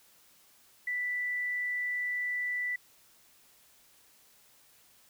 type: tone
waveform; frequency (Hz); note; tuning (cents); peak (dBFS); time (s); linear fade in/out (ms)
sine; 1975.5; B6; 0; -30; 0.87-2.76; 5
effects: white hiss -62 dBFS RMS until 5.09 s